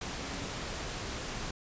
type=tone in noise; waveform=sine; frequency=277.2 Hz; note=C#4; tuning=in tune; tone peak=-46 dBFS; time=0.23-0.46 s; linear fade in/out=5 ms; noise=pink; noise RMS=-38 dBFS; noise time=0.01-1.51 s; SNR=-11 dB; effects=resampled to 16000 Hz